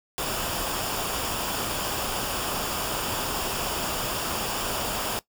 pink noise with comb filter, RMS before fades -29 dBFS, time 0.18-5.19 s, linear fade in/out 0 ms, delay 0.49 ms, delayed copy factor -0.55, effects noise-tail reverb RT60 0.1 s tail -18 dB re dry

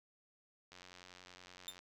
click train, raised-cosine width 0.2 ms, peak -37 dBFS, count 98, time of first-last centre 0.72-1.791 s, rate 90.6 Hz
sawtooth tone with exponential decay, 3612 Hz, A7, 45 cents sharp, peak -34 dBFS, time 1.68-1.76 s, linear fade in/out 1 ms, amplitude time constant 16 ms
effects none

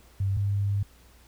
sine tone pair in turn, 97.8 / 100.32 Hz, G2 / G2, -4 / +41 cents, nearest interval unison, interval 45 cents, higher second, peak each -23 dBFS, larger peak neither, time 0.2-0.37 / 0.37-0.83 s, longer second, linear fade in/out 5 ms, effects added 60 Hz sine -55 dBFS peak until 1.27 s + pink hiss -58 dBFS RMS until 1.27 s

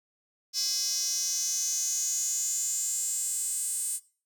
square tone with high-pass filter sweep, 230.2 Hz, A#3, 22 cents flat, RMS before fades -30 dBFS, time 0.53-4 s, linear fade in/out 50 ms, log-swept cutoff 5300 to 8700 Hz, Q 7.3, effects noise-tail reverb RT60 0.4 s tail -20 dB re dry

